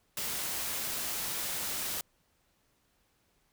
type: noise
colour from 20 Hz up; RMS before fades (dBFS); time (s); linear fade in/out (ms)
white; -35; 0.17-2.01; 2
effects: pink hiss -72 dBFS RMS until 3.52 s